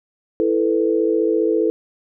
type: chord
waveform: sine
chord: E suspended fourth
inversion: none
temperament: just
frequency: 329.6 / 439.5 / 494.4 Hz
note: E4 / A4 / B4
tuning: 0 / -2 / +2 cents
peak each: -19 / -18 / -22 dBFS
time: 0.4-1.7 s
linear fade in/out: 0 ms
effects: none